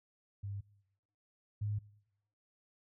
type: tone pair in turn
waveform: sine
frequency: 100 / 104.3 Hz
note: G2 / G#2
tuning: +35 / +8 cents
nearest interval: minor second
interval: 73 cents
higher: second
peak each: -38 / -33 dBFS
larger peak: second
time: 0.43-0.61 / 1.61-1.79 s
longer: neither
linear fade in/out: 10 ms
effects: noise-tail reverb RT60 0.9 s tail -24 dB re dry